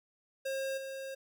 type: tone with level steps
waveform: square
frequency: 537 Hz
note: C5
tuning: 45 cents sharp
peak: -34 / -40 dBFS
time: 0.45-1.15 s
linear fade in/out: 10 ms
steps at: 0.77 s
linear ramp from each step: 10 ms
effects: none